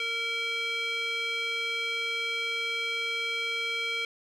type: tone with band-pass filter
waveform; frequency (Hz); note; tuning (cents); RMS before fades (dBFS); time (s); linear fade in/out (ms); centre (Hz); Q
square; 461; A#4; -19; -31; 0-4.05; 2; 2700; 8.3
effects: none